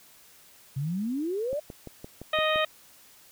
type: exponential sweep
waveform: sine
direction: up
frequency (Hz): 129.3 to 622.3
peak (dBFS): -27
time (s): 0.76-1.6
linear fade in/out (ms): 10
type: click train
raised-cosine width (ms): 2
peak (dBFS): -26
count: 7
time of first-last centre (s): 1.53-2.559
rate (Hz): 5.83
type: harmonic tone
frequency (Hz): 622.3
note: D#5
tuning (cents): 0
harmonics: 1 / 2 / 3 / 4 / 5 / 6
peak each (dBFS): -26 / -29 / -31 / -32 / -33 / -34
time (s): 2.33-2.65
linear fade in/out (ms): 5
effects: white hiss -55 dBFS RMS until 3.31 s

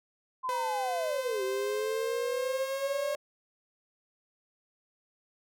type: linear two-way sweep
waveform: sine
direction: down then up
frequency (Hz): 1046.5 to 381.2 to 593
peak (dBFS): -30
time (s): 0.43-3.16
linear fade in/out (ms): 20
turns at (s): 1.43
type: tone with pitch glide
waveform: sawtooth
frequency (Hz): 510 to 543.5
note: C5 to C#5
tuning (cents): -44 to -34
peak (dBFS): -30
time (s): 0.49-3.15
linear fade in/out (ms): 0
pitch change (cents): +110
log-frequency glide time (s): 1.01-2.88
effects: none

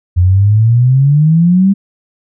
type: exponential sweep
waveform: sine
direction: up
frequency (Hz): 87 to 200.1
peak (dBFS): -5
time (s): 0.16-1.74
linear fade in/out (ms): 20
effects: none

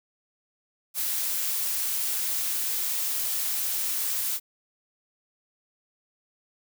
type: noise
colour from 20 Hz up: blue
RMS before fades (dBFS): -28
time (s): 0.94-4.4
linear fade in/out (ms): 50
effects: none

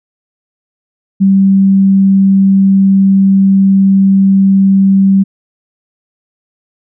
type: tone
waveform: sine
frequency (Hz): 194.2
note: G3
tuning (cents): -16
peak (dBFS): -4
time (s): 1.2-5.24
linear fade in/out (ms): 20
effects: none

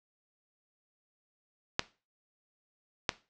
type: clicks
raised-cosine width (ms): 0.2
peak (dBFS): -8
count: 2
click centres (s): 1.794 / 3.092
effects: noise-tail reverb RT60 0.3 s tail -17 dB re dry + low-pass 7000 Hz 12 dB/octave

